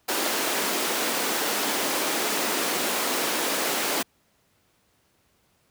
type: high-pass noise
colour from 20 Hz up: pink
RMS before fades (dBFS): -26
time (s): 0.08-4.03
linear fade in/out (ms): 10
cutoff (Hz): 260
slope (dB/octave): 24
effects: pink hiss -66 dBFS RMS until 5.7 s + high-pass 60 Hz 12 dB/octave